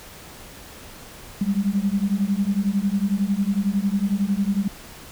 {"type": "beating tone pair", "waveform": "sine", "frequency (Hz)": [193.7, 204.7], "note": ["G3", "G#3"], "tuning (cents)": [-20, -25], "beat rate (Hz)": 11, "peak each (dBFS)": -22, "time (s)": [1.41, 4.68], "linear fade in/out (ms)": 5, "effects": ["pink hiss -42 dBFS RMS until 5.11 s"]}